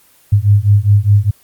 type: beating tone pair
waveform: sine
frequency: 100 / 104.9 Hz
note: G2 / G#2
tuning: +35 / +18 cents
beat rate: 4.9 Hz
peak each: -10 dBFS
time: 0.32-1.31 s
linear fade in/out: 10 ms
effects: white hiss -49 dBFS RMS until 1.43 s + Opus 24 kbps